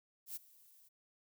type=noise with ADSR envelope; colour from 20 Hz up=violet; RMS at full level=-42 dBFS; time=0.26-0.89 s; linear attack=98 ms; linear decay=20 ms; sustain=-22 dB; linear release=16 ms; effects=none